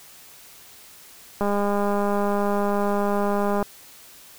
click train, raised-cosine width 1 ms, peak -11 dBFS, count 451, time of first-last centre 1.41-3.627 s, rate 203 Hz, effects white hiss -47 dBFS RMS until 4.38 s

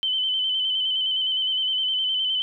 sine tone with vibrato, 3058 Hz, G7, 44 cents flat, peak -21 dBFS, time 0.03-2.42 s, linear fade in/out 0 ms, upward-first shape square, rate 9.7 Hz, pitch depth 29 cents each way, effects none

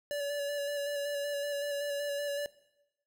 square tone with vibrato, 574 Hz, D5, 40 cents flat, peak -33 dBFS, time 0.11-2.46 s, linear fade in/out 0 ms, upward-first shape square, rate 5.3 Hz, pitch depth 18 cents each way, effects noise-tail reverb RT60 0.9 s tail -19 dB re dry

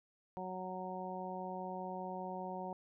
harmonic tone, 185 Hz, F#3, in tune, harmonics 1 / 2 / 3 / 4 / 5, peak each -46 / -48 / -47 / -45 / -46 dBFS, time 0.37-2.73 s, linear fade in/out 0 ms, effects none

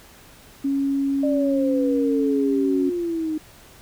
sine tone, 276.2 Hz, C#4, 6 cents flat, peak -19 dBFS, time 0.64-2.9 s, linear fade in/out 10 ms
sine exponential sweep, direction down, 602 to 307.1 Hz, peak -22 dBFS, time 1.23-3.38 s, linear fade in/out 5 ms
effects pink hiss -48 dBFS RMS until 3.81 s

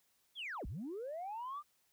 sine linear two-way sweep, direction down then up, 3529 to 39.03 to 1220 Hz, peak -39 dBFS, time 0.35-1.63 s, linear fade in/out 50 ms, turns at 0.66 s, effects tanh soft clip ceiling -37 dBFS + white hiss -75 dBFS RMS until 1.92 s

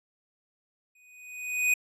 square tone with exponential growth, 2489 Hz, D#7, in tune, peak -20 dBFS, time 0.95-1.74 s, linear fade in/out 5 ms, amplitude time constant 170 ms, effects low-pass 12000 Hz 12 dB/octave

